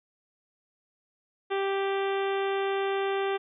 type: harmonic tone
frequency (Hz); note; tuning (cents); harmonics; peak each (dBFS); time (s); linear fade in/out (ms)
392; G4; 0; 1 / 2 / 3 / 4 / 5 / 6 / 7 / 8 / 9; -27 / -33 / -37 / -39 / -41 / -43 / -44 / -45 / -46; 1.5-3.38; 20
effects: none